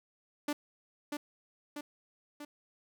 sawtooth tone with echo, 293.7 Hz, D4, in tune, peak -27 dBFS, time 0.48-0.53 s, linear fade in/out 5 ms, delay 640 ms, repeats 3, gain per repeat -4 dB, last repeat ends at 2.45 s, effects none

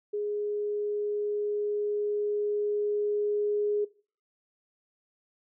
sine tone with level ramp, 415.3 Hz, G#4, in tune, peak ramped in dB -28 to -24 dBFS, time 0.13-3.85 s, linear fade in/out 10 ms, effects noise-tail reverb RT60 0.4 s tail -20 dB re dry

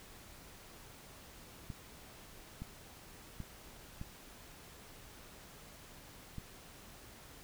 clicks, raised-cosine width 5 ms, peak -30 dBFS, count 5, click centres 1.702 / 2.62 / 3.403 / 4.014 / 6.383 s, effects pink hiss -55 dBFS RMS until 7.43 s

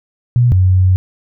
sine tone pair in turn, 121.7 / 92.69 Hz, B2 / F#2, -25 / +4 cents, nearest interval perfect fourth, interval 471 cents, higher first, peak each -7 dBFS, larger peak neither, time 0.36-0.52 / 0.52-0.96 s, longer second, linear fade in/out 0 ms, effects none

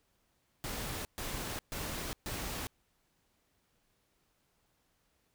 pink noise bursts, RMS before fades -39 dBFS, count 4, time 0.64-2.67 s, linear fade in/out 0 ms, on 410 ms, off 130 ms, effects pink hiss -75 dBFS RMS until 5.34 s

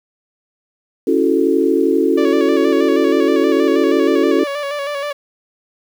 sine chord, F# minor seventh, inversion second, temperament equal, 277.2 / 329.6 / 370 / 440 Hz, C#4 / E4 / F#4 / A4, 0 / 0 / 0 / 0 cents, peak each -17 dBFS, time 1.07-4.44 s, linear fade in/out 5 ms
sawtooth tone with vibrato, 573 Hz, D5, 43 cents flat, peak -16 dBFS, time 2.17-5.13 s, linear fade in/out 10 ms, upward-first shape square, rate 6.3 Hz, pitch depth 39 cents each way
effects low-pass 4000 Hz 12 dB/octave + 7-bit

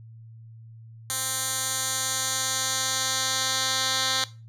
10% pulse tone with band-pass filter sweep, 262.3 Hz, C4, 4 cents sharp, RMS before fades -27 dBFS, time 1.1-4.24 s, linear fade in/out 0 ms, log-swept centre 9000 to 4500 Hz, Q 1.4, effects noise-tail reverb RT60 0.3 s tail -17 dB re dry + added 113 Hz sine -43 dBFS peak until 4.48 s

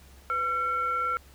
sine tone with frequency modulation, 1359 Hz, F6, 48 cents flat, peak -25 dBFS, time 0.3-1.17 s, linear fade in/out 0 ms, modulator 859 Hz, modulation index 0.42, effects added 67 Hz sine -51 dBFS peak until 1.34 s + pink hiss -56 dBFS RMS until 1.34 s

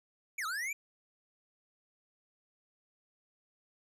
square linear two-way sweep, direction down then up, 2400 to 1223 to 2400 Hz, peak -35 dBFS, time 0.38-0.73 s, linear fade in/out 5 ms, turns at 0.46 s, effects resampled to 32000 Hz

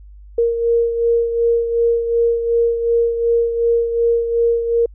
sine beating tone pair, 466.2 / 468.9 Hz, A#4 / A#4, 0 / +10 cents, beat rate 2.7 Hz, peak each -14 / -22 dBFS, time 0.38-4.86 s, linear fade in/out 5 ms, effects added 50 Hz sine -37 dBFS peak until 4.94 s

